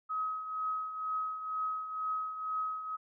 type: tone with tremolo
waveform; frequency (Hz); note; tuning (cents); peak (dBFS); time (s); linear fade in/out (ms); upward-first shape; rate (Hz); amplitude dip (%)
sine; 1271; D#6; +36; -30; 0.09-2.97; 20; triangle; 2.1; 65
effects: none